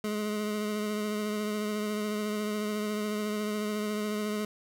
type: tone with vibrato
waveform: 25% pulse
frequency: 210.9 Hz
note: G#3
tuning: 27 cents sharp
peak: -26 dBFS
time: 0.04-4.45 s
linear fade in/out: 2 ms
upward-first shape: triangle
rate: 14 Hz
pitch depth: 26 cents each way
effects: none